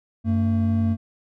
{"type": "tone pair together", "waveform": "triangle", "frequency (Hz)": [95, 225.9], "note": ["F#2", "A3"], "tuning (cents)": [46, 46], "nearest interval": "octave + minor third", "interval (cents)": 1500, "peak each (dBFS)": -19, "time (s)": [0.24, 0.97], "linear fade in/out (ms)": 50, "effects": []}